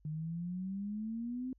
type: exponential sweep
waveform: sine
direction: up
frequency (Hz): 150.4 to 261.6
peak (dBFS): -36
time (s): 0.05-1.53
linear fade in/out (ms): 2
effects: added 50 Hz sine -64 dBFS peak until 1.58 s